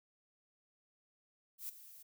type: noise with ADSR envelope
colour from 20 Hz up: violet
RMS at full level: -41 dBFS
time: 1.58-2.03 s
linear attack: 110 ms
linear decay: 8 ms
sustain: -15 dB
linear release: 9 ms
effects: none